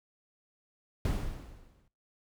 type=noise with exponential decay; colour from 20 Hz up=brown; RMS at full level=-27 dBFS; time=1.05-1.88 s; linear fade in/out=2 ms; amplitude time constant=180 ms; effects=noise-tail reverb RT60 0.4 s tail -23 dB re dry